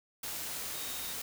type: tone in noise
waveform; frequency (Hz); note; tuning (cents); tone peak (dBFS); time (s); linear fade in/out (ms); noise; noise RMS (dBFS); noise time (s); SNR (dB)
sine; 3729; A#7; 0; -47; 0.74-1.13; 5; white; -39; 0.23-1.22; -11
effects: none